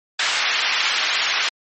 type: band-pass noise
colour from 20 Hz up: pink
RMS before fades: -21 dBFS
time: 0.19-1.49 s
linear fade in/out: 5 ms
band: 1600 to 4500 Hz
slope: 12 dB/octave
effects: MP3 32 kbps